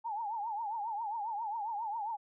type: tone with vibrato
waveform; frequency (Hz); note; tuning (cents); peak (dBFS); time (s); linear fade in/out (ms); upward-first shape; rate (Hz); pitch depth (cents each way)
sine; 870; A5; -20; -34; 0.04-2.17; 20; triangle; 7.4; 160
effects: none